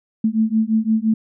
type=beating tone pair; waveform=sine; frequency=217.6 / 223.4 Hz; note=A3 / A3; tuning=-19 / +27 cents; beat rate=5.8 Hz; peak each=-18 dBFS; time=0.24-1.14 s; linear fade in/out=5 ms; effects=none